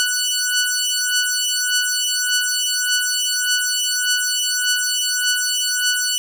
10% pulse beating tone pair, 1480 / 1481.7 Hz, F#6 / F#6, 0 / +2 cents, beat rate 1.7 Hz, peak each -12 dBFS, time 0-6.18 s, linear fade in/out 0 ms, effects none

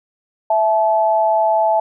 sine tone pair together, 659.4 / 864 Hz, E5 / A5, 0 / -32 cents, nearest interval perfect fourth, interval 468 cents, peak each -15 dBFS, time 0.5-1.8 s, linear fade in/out 5 ms, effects none

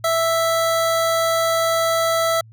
25% pulse tone, 659.3 Hz, E5, in tune, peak -13 dBFS, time 0.04-2.41 s, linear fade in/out 5 ms, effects added 111 Hz sine -42 dBFS peak until 2.52 s

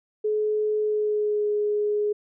sine tone with pitch glide, 426 to 417.5 Hz, G#4 to G#4, +44 to +9 cents, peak -21 dBFS, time 0.24-2.13 s, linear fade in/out 10 ms, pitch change -35 cents, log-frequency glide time 0.8-1.48 s, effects none

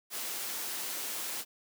white high-pass noise, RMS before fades -37 dBFS, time 0.1-1.45 s, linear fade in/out 50 ms, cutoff 250 Hz, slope 12 dB/octave, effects none

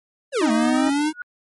square exponential two-way sweep, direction down then up, 599 to 220 to 316.3 Hz, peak -19 dBFS, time 0.32-1.13 s, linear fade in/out 50 ms, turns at 0.51 s
harmonic tone, 311.1 Hz, D#4, in tune, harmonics 1 / 2 / 3 / 4 / 5 / 6, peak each -21 / -27 / -31 / -33 / -35 / -37 dBFS, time 0.41-0.9 s, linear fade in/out 10 ms
sine tone with exponential growth, 1455 Hz, F#6, 29 cents flat, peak -24 dBFS, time 1.1-1.22 s, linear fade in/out 2 ms, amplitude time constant 25 ms
effects MP3 48 kbps

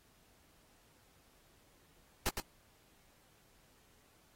pink noise with echo, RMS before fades -32 dBFS, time 2.26-2.29 s, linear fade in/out 0 ms, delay 110 ms, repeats 1, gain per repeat -6 dB, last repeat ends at 2.4 s, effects pink hiss -68 dBFS RMS until 4.35 s + AAC 48 kbps

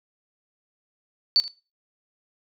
sine tone with echo, 4500 Hz, C#8, 25 cents sharp, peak -14 dBFS, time 1.36-1.4 s, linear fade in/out 0 ms, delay 79 ms, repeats 1, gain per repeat -15 dB, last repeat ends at 1.479 s, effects noise-tail reverb RT60 0.3 s tail -18 dB re dry

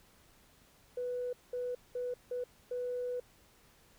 sine tone bursts at uneven times, 493.9 Hz, B4, in tune, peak -33 dBFS, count 5, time 0.97-1.33 / 1.53-1.75 / 1.95-2.14 / 2.31-2.44 / 2.71-3.2 s, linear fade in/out 5 ms, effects tanh soft clip ceiling -29 dBFS + pink hiss -64 dBFS RMS until 3.98 s

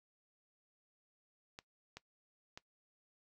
clicks, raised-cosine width 0.2 ms, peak -30 dBFS, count 3, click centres 1.589 / 1.97 / 2.575 s, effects noise-tail reverb RT60 0.1 s tail -19 dB re dry

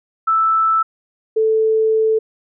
sine tone pair in turn, 1318.5 / 440 Hz, E6 / A4, 0 / 0 cents, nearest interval octave + perfect fifth, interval 1900 cents, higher first, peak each -12 dBFS, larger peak neither, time 0.27-0.83 / 1.36-2.19 s, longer second, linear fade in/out 10 ms, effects none

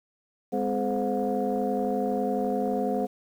sine tone cluster, 204.6 / 256.5 / 426.7 / 517 / 721 Hz, G#3 / C4 / G#4 / C5 / F#5, -26 / -34 / +47 / -21 / -45 cents, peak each -30 dBFS, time 0.52-3.07 s, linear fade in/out 20 ms, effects tanh soft clip ceiling -16 dBFS + 9-bit

